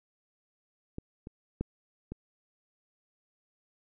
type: clicks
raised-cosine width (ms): 3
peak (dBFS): -24 / -29 / -18 / -25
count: 4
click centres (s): 0.984 / 1.271 / 1.61 / 2.12
effects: none